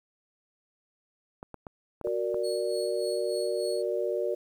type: clicks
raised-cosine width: 1 ms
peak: -26 dBFS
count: 6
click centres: 1.429 / 1.543 / 1.668 / 2.013 / 2.072 / 2.344 s
type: chord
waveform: sine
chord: Gb augmented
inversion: none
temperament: equal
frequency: 370 / 466.2 / 587.3 Hz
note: Gb4 / Bb4 / D5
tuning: 0 / 0 / 0 cents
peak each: -31 dBFS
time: 2.04-4.35 s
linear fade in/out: 10 ms
type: tone with tremolo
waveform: 30% pulse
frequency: 4362 Hz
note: C#8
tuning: 29 cents flat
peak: -35 dBFS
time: 2.43-3.83 s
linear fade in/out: 20 ms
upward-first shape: sine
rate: 3.4 Hz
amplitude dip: 65%
effects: 10-bit